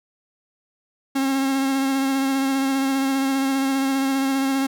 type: tone with vibrato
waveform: 45% pulse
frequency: 270 Hz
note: C#4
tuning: 45 cents flat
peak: -19 dBFS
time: 1.15-4.67 s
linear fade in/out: 10 ms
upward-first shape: sine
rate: 15 Hz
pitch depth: 21 cents each way
effects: none